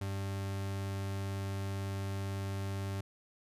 40% pulse tone, 98 Hz, G2, in tune, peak -34 dBFS, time 0.01-3.01 s, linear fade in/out 5 ms, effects resampled to 32000 Hz

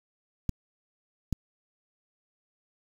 clicks, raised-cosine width 5 ms, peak -15 dBFS, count 2, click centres 0.493 / 1.327 s, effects 7-bit

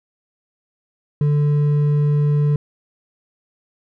triangle tone with hard clipping, 146.83 Hz, D3, in tune, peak -15 dBFS, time 1.21-2.56 s, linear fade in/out 2 ms, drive 8 dB, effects none

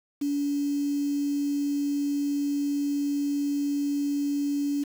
sine tone with quantisation, 285.8 Hz, D4, 47 cents flat, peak -24 dBFS, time 0.21-4.84 s, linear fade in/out 10 ms, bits 7, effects none

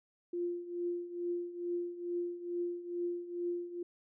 sine tone with tremolo, 349.2 Hz, F4, in tune, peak -31 dBFS, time 0.33-3.83 s, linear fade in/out 5 ms, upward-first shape triangle, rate 2.3 Hz, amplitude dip 80%, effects none

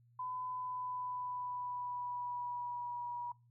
sine tone with pitch glide, 1007 to 964.9 Hz, B5 to B5, +33 to -41 cents, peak -38 dBFS, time 0.19-3.32 s, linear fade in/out 5 ms, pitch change -74 cents, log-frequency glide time 0.47-3.07 s, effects noise-tail reverb RT60 0.3 s tail -24 dB re dry + added 119 Hz sine -64 dBFS peak until 3.5 s

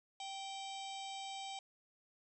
harmonic tone with a mistuned harmonic, 781 Hz, G5, 7 cents flat, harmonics 1 / 3 / 4 / 5 / 6 / 7 / 8 / 9 / 10, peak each -45 / -54 / -50 / -53 / -60 / -59 / -61 / -66 / -55 dBFS, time 0.2-1.59 s, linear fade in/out 2 ms, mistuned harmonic 5, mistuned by -56 cents, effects none

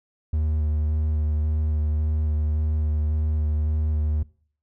triangle tone with vibrato, 76.5 Hz, D#2, 29 cents flat, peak -18 dBFS, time 0.33-4.23 s, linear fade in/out 5 ms, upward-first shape square, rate 1.8 Hz, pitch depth 13 cents each way, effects noise-tail reverb RT60 0.5 s tail -22 dB re dry

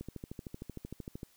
click train, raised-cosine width 3 ms, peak -28 dBFS, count 17, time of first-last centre 0.01-1.231 s, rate 13.1 Hz, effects white hiss -66 dBFS RMS until 1.36 s

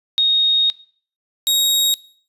sine / sawtooth tone pair in turn, 3729 / 3775 Hz, A#7 / A#7, 0 / +21 cents, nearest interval unison, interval 21 cents, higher second, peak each -12 / -11 dBFS, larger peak second, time 0.18-0.7 / 1.47-1.94 s, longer first, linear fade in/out 0 ms, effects noise-tail reverb RT60 0.5 s tail -21 dB re dry + resampled to 32000 Hz

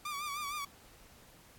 sawtooth tone with vibrato, 1168 Hz, D6, 10 cents flat, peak -33 dBFS, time 0.05-0.65 s, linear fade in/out 5 ms, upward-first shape sine, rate 6.5 Hz, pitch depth 69 cents each way, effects pink hiss -59 dBFS RMS until 1.58 s + AAC 64 kbps

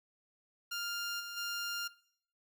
15% pulse tone with level steps, 1400 Hz, F6, 4 cents sharp, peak -30 / -36 / -30 dBFS, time 0.71-1.88 s, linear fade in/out 10 ms, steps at 1.19 / 1.36 s, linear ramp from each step 20 ms, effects noise-tail reverb RT60 0.6 s tail -18 dB re dry

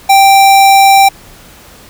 square tone, 784 Hz, G5, in tune, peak -3 dBFS, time 0.09-1.09 s, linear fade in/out 10 ms, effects pink hiss -37 dBFS RMS until 1.89 s

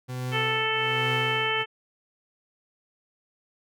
40% pulse tone with tremolo, 126.6 Hz, B2, 43 cents sharp, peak -27 dBFS, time 0.08-1.64 s, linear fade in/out 20 ms, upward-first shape triangle, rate 1.2 Hz, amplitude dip 90%
harmonic tone, 440 Hz, A4, in tune, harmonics 1 / 2 / 3 / 4 / 5 / 6 / 7, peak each -31 / -32 / -32 / -31 / -31 / -32 / -30 dBFS, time 0.31-1.66 s, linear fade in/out 50 ms
effects none

